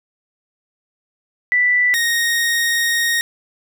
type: tone pair in turn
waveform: sine / sawtooth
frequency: 1975.5 / 1864.6 Hz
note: B6 / A#6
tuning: 0 / 0 cents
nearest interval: minor second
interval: 100 cents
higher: first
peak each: -12 dBFS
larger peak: neither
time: 1.52-1.94 / 1.94-3.21 s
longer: second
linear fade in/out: 0 ms
effects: none